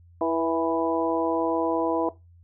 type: harmonic tone with a mistuned harmonic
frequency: 164.81 Hz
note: E3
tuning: in tune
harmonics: 2 / 3 / 4 / 5 / 6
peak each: -26 / -28 / -26 / -33 / -30 dBFS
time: 0.21-2.09 s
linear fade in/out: 2 ms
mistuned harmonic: 3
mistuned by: -23 cents
effects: noise-tail reverb RT60 0.2 s tail -17 dB re dry + added 86 Hz sine -50 dBFS peak until 2.43 s